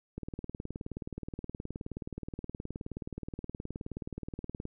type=click train; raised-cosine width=3 ms; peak=-25 dBFS; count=86; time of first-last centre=0.18-4.654 s; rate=19 Hz; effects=none